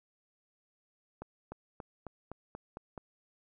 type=accelerating click train; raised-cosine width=1 ms; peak=-28 dBFS; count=8; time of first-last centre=1.22-2.978 s; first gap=300 ms; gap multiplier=0.94; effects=none